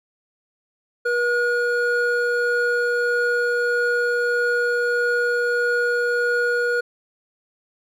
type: tone pair together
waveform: triangle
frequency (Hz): 481.3 / 1442.3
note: B4 / F#6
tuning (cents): -45 / -45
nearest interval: octave + perfect fifth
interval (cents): 1900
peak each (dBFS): -19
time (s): 1.05-6.81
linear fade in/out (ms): 10
effects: none